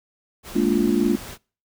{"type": "noise", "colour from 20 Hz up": "pink", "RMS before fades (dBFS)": -37, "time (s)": [0.43, 1.38], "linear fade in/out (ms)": 50}
{"type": "chord", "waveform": "sine", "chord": "Bb dominant seventh", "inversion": "third", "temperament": "just", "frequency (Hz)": [209.8, 233.1, 291.4, 349.6], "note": ["Ab3", "Bb3", "D4", "F4"], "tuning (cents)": [18, 0, -13, 2], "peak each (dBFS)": -22, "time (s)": [0.55, 1.16], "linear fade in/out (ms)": 10}
{"effects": ["noise-tail reverb RT60 0.4 s tail -25 dB re dry"]}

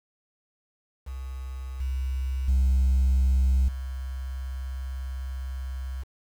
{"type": "tone with level steps", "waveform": "sine", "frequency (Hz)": 65.41, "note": "C2", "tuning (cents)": 0, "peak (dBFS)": [-32, -25, -16, -30], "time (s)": [1.06, 6.04], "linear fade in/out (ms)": 20, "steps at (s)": [1.8, 2.48, 3.68], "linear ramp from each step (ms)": 5, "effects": ["tanh soft clip ceiling -17 dBFS", "8-bit"]}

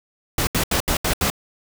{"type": "noise bursts", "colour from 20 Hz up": "pink", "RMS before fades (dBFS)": -20, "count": 6, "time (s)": [0.38, 1.301], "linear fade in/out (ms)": 2, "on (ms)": 91, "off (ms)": 75, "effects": []}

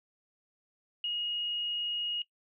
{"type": "tone", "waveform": "sine", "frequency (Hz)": 2877, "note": "F#7", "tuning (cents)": -49, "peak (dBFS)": -30, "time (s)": [1.04, 2.22], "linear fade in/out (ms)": 2, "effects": ["noise-tail reverb RT60 0.1 s tail -20 dB re dry"]}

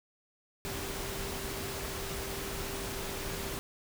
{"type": "tone in noise", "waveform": "sine", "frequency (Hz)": 392, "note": "G4", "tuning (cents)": 0, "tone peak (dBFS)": -43, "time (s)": [0.65, 3.59], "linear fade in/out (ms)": 0, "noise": "pink", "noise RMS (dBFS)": -38, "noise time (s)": [0.65, 3.59], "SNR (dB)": -8, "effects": []}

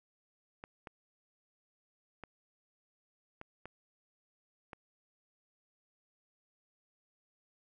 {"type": "clicks", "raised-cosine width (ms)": 0.5, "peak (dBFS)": -30, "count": 6, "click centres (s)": [0.639, 0.872, 2.237, 3.414, 3.656, 4.732], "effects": []}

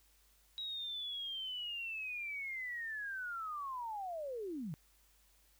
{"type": "linear sweep", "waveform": "sine", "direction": "down", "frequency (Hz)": [3850, 138.59], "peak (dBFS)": -39, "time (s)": [0.58, 4.74], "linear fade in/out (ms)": 0, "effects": ["added 50 Hz sine -70 dBFS peak until 5.59 s", "white hiss -70 dBFS RMS until 5.59 s"]}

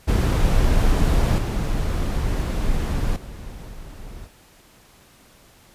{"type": "noise with level steps", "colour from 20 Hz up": "brown", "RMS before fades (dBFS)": [-17, -22, -35, -37], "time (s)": [0.07, 4.28], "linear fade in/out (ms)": 20, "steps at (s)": [1.38, 3.16, 3.69], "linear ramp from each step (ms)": 2, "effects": ["pink hiss -52 dBFS RMS until 5.74 s", "resampled to 32000 Hz"]}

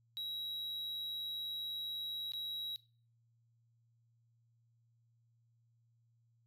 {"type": "tone with dropouts", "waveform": "triangle", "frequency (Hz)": 3864, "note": "B7", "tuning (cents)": -39, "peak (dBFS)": -37, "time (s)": [0.17, 2.76], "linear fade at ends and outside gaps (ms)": 0, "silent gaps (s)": [2.32, 2.335], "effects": ["noise-tail reverb RT60 0.4 s tail -17 dB re dry", "added 116 Hz sine -70 dBFS peak until 6.46 s"]}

